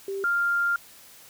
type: tone pair in turn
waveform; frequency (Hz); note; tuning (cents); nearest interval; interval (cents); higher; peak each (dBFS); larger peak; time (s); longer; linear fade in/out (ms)
sine; 392 / 1396.9; G4 / F6; 0 / 0; octave + minor seventh; 2200; second; -28 / -21; second; 0.08-0.24 / 0.24-0.76; second; 2
effects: white hiss -50 dBFS RMS until 1.29 s